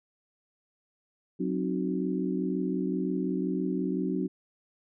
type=harmonic tone with a mistuned harmonic; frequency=62 Hz; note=B1; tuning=7 cents sharp; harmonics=3 / 4 / 5 / 6; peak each=-31 / -32 / -33 / -34 dBFS; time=1.39-4.28 s; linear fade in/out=20 ms; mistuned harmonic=4; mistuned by=+110 cents; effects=none